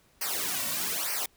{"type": "noise with flanger", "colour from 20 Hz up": "white", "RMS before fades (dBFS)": -31, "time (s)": [0.21, 1.26], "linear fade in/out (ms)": 5, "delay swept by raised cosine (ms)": [0.27, 2.47], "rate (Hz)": 1.1, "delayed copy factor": -1, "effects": ["pink hiss -64 dBFS RMS until 1.36 s"]}